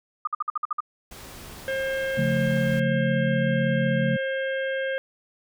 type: tone bursts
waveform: sine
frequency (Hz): 1220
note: D#6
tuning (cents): -34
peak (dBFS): -22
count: 8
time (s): 0.25-0.805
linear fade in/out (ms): 5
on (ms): 23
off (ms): 53
type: noise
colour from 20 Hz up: pink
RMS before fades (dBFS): -42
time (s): 1.11-2.8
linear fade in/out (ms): 5
type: harmonic tone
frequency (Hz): 534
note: C5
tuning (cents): +35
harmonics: 1 / 3 / 4 / 5 / 6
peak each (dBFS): -26 / -30 / -39 / -44 / -41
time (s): 1.68-4.98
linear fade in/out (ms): 0
type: chord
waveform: sine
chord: Db augmented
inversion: none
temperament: equal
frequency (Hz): 138.59 / 174.61 / 220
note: Db3 / F3 / A3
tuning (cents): 0 / 0 / 0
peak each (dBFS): -25 / -27 / -26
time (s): 2.17-4.17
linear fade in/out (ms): 10
effects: none